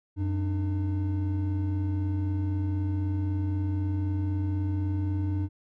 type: tone pair together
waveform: triangle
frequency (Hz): 92.5 / 301.4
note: F#2 / D4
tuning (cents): 0 / +45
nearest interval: octave + minor sixth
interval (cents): 2045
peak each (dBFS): -24 / -31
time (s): 0.16-5.49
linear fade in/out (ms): 50
effects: none